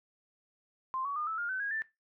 sine tone with pitch steps, 1046.5 / 1128.1 / 1216.1 / 1310.9 / 1413.1 / 1523.3 / 1642.1 / 1770.2 Hz, C6 / C#6 / D#6 / E6 / F6 / F#6 / G#6 / A6, 0 / +30 / -40 / -10 / +20 / +50 / -20 / +10 cents, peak -32 dBFS, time 0.94-1.82 s, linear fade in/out 0 ms, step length 110 ms, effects noise-tail reverb RT60 0.2 s tail -17 dB re dry

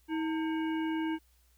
harmonic tone with a mistuned harmonic, 319.4 Hz, D#4, 45 cents sharp, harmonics 1 / 3 / 5 / 7 / 9, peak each -30 / -40 / -44 / -47 / -49 dBFS, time 0.08-1.19 s, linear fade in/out 50 ms, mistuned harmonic 3, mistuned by -96 cents, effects added 60 Hz sine -64 dBFS peak until 1.57 s + white hiss -70 dBFS RMS until 1.57 s

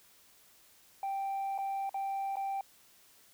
sine tone with dropouts, 784 Hz, G5, in tune, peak -30 dBFS, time 1.03-2.61 s, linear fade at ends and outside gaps 2 ms, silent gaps 1.579-1.586 / 1.894-1.943 / 2.357-2.368 s, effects tanh soft clip ceiling -31 dBFS + white hiss -62 dBFS RMS until 3.33 s

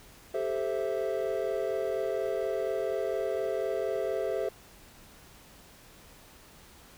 triangle chord, A minor seventh, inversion third, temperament equal with one note detuned, 392 / 436.2 / 523.3 / 659.3 Hz, G4 / A4 / C5 / E5, 0 / -15 / 0 / 0 cents, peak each -32 dBFS, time 0.34-4.49 s, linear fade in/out 5 ms, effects pink hiss -54 dBFS RMS until 6.97 s

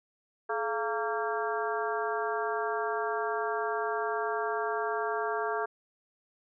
harmonic tone with a mistuned harmonic, 229.4 Hz, A#3, 28 cents flat, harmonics 2 / 3 / 4 / 5 / 6 / 7, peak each -33 / -35 / -36 / -37 / -38 / -38 dBFS, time 0.49-5.66 s, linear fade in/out 10 ms, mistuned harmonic 2, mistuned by -120 cents, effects none

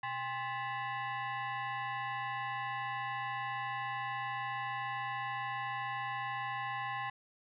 sine tone with frequency modulation, 123.47 Hz, B2, in tune, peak -35 dBFS, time 0.03-7.1 s, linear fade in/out 5 ms, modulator 927 Hz, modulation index 2.1, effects none

